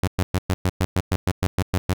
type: tone bursts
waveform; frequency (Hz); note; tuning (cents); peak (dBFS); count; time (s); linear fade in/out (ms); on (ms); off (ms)
sawtooth; 91.9; F#2; -11; -14; 13; 0.03-1.935; 0; 45; 110
effects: none